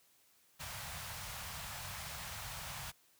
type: band-stop noise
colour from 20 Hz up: pink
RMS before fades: -44 dBFS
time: 0.59-2.92 s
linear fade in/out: 20 ms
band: 150 to 690 Hz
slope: 24 dB/octave
effects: white hiss -69 dBFS RMS until 3.19 s + high-pass 60 Hz 12 dB/octave